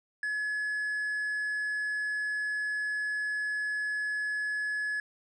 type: tone with hard clipping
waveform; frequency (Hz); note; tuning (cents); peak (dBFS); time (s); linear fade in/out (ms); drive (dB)
triangle; 1700; G#6; +40; -30; 0.23-5; 2; 5
effects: resampled to 24000 Hz